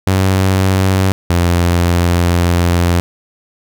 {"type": "tone pair in turn", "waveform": "sawtooth", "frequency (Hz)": [95, 86.9], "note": ["F#2", "F2"], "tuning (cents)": [46, -8], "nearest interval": "major second", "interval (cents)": 154, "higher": "first", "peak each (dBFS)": -6, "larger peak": "neither", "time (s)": [[0.07, 1.12], [1.3, 3]], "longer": "second", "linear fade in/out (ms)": 0, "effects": []}